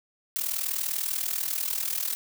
blue noise with amplitude modulation, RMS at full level -26 dBFS, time 0.36-2.15 s, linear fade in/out 0 ms, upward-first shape sine, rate 40.2 Hz, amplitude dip 80%, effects none

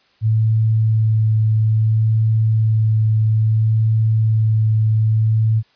sine tone with vibrato, 110 Hz, A2, in tune, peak -12 dBFS, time 0.21-5.63 s, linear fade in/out 50 ms, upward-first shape sine, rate 0.6 Hz, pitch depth 10 cents each way, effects white hiss -57 dBFS RMS until 5.75 s + resampled to 11025 Hz

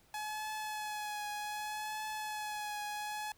sawtooth tone with vibrato, 847 Hz, G#5, 34 cents sharp, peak -34 dBFS, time 0.14-3.32 s, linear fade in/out 2 ms, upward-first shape triangle, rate 0.65 Hz, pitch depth 30 cents each way, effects pink hiss -67 dBFS RMS until 3.37 s

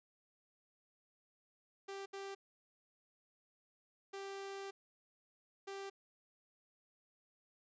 sawtooth tone bursts at uneven times, 392.8 Hz, G4, 4 cents sharp, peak -40 dBFS, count 4, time 1.88-2.06 / 2.13-2.35 / 4.13-4.71 / 5.67-5.9 s, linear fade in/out 10 ms, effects resampled to 16000 Hz

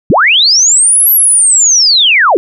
sine linear two-way sweep, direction up then down, 103.83 to 11840 to 303.2 Hz, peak -4 dBFS, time 0.1-2.37 s, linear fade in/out 0 ms, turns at 1.11 s, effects none

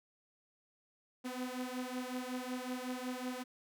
sawtooth beating tone pair, 250 / 255.4 Hz, B3 / C4, +21 / -42 cents, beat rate 5.4 Hz, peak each -37 / -38 dBFS, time 1.24-3.44 s, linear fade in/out 20 ms, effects none

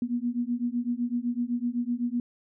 sine beating tone pair, 237.2 / 245.1 Hz, A#3 / B3, +30 / -13 cents, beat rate 7.9 Hz, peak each -29 dBFS, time 0.02-2.2 s, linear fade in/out 2 ms, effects none

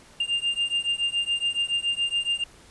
triangle beating tone pair, 2798 / 2805.1 Hz, F7 / F7, +3 / +7 cents, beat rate 7.1 Hz, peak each -25 dBFS, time 0.2-2.44 s, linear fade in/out 5 ms, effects pink hiss -52 dBFS RMS until 2.7 s + resampled to 24000 Hz

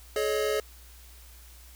square chord, Ab suspended fourth, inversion none, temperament equal with one note detuned, 425.7 / 554.4 / 622.3 Hz, Ab4 / Db5 / Eb5, +43 / 0 / 0 cents, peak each -28 / -32 / -34 dBFS, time 0.16-0.6 s, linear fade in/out 2 ms, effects added 60 Hz sine -49 dBFS peak until 1.75 s + white hiss -54 dBFS RMS until 1.75 s

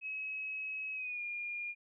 sine tone with pitch glide, 2561 to 2417 Hz, D#7 to D7, +49 to +49 cents, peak -37 dBFS, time 0.01-1.75 s, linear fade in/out 50 ms, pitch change -100 cents, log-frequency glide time 0.94-1.22 s, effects none

